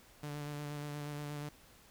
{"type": "tone with vibrato", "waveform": "sawtooth", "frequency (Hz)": 146.83, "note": "D3", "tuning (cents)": 0, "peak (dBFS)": -36, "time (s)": [0.23, 1.49], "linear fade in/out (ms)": 5, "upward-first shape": "square", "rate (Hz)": 8.4, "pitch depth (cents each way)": 15, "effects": ["pink hiss -61 dBFS RMS until 1.9 s"]}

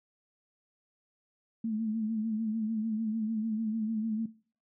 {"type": "tone with vibrato", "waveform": "sine", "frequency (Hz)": 220, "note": "A3", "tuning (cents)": 0, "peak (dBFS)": -29, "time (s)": [1.64, 4.26], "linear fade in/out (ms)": 5, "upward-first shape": "sine", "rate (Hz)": 6.7, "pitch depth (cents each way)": 64, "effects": ["noise-tail reverb RT60 0.4 s tail -18 dB re dry"]}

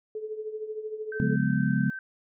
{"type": "tone with tremolo", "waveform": "sine", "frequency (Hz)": 431.9, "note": "A4", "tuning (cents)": -32, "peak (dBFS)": -29, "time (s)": [0.15, 1.36], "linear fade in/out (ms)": 2, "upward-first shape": "triangle", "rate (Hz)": 13, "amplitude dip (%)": 75}
{"type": "tone", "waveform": "sine", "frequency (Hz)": 1549, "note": "G6", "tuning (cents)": -21, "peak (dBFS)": -34, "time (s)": [1.12, 1.99], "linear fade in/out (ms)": 2}
{"type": "chord", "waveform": "sine", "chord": "C# dominant seventh", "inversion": "none", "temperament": "equal with one note detuned", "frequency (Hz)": [138.59, 177.97, 207.7, 246.9], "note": ["C#3", "E#3", "G#3", "B3"], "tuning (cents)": [0, 33, 0, 0], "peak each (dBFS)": [-27, -28, -27, -29], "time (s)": [1.2, 1.9], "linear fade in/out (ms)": 0}
{"effects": []}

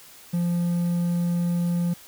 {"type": "tone with quantisation", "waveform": "triangle", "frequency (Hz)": 173.4, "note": "F3", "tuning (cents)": -12, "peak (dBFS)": -19, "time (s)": [0.33, 1.94], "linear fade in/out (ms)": 10, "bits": 8, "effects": ["white hiss -48 dBFS RMS until 2.07 s"]}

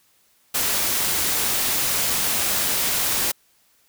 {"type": "noise", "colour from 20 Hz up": "white", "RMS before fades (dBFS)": -22, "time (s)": [0.54, 3.32], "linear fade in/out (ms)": 10, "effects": ["white hiss -61 dBFS RMS until 3.88 s"]}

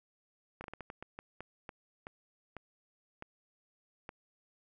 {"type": "slowing click train", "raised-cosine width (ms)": 0.5, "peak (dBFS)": -28, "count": 14, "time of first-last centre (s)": [0.61, 4.091], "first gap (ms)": 31, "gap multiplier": 1.32, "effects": []}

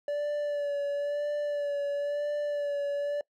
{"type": "tone with vibrato", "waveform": "triangle", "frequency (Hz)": 579, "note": "D5", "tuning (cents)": -25, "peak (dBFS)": -26, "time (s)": [0.08, 3.21], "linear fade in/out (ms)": 2, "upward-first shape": "sine", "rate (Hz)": 0.99, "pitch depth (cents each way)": 27, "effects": ["noise-tail reverb RT60 0.1 s tail -23 dB re dry"]}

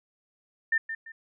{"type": "tone with echo", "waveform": "sine", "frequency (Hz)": 1800, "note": "A6", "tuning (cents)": 39, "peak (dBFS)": -21, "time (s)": [0.72, 0.78], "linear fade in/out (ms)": 5, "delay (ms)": 170, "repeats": 2, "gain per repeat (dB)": -10, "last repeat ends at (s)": 1.12, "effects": []}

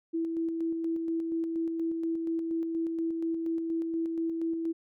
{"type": "tone with tremolo", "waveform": "sine", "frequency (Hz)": 329.3, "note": "E4", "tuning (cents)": -2, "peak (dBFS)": -27, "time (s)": [0.13, 4.73], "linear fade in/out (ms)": 20, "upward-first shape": "square", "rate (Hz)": 4.2, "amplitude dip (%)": 30, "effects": []}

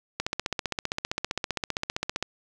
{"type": "click train", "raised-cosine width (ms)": 0.2, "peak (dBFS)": -10, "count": 32, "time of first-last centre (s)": [0.2, 2.226], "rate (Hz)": 15.3, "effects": []}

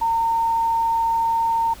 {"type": "tone", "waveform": "sine", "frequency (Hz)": 914, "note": "A#5", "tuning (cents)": -34, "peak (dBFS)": -17, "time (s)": [0.01, 1.74], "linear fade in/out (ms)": 10, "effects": ["added 50 Hz sine -44 dBFS peak until 1.8 s", "pink hiss -43 dBFS RMS until 1.8 s"]}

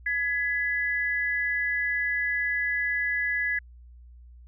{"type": "tone pair together", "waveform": "sine", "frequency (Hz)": [1680, 1997.9], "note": ["G#6", "B6"], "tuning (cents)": [19, 19], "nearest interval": "minor third", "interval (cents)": 300, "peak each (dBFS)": -27, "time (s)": [0.06, 3.59], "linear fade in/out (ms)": 5, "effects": ["added 60 Hz sine -46 dBFS peak until 4.47 s"]}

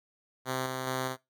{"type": "tone with tremolo", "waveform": "5% pulse", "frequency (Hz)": 130, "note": "C3", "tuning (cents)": -11, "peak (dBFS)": -19, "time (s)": [0.45, 1.17], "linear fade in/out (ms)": 50, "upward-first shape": "square", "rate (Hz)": 2.4, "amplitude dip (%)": 30, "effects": ["noise-tail reverb RT60 0.2 s tail -20 dB re dry"]}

